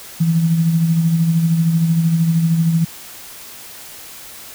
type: tone with tremolo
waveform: sine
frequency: 164.8 Hz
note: E3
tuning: in tune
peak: -10 dBFS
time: 0.2-2.85 s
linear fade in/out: 10 ms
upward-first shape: sine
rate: 13 Hz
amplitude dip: 45%
effects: white hiss -36 dBFS RMS until 4.54 s